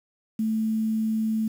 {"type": "tone with quantisation", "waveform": "sine", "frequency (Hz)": 220, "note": "A3", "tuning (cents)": 0, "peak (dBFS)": -22, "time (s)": [0.39, 1.48], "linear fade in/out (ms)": 5, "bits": 8, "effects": []}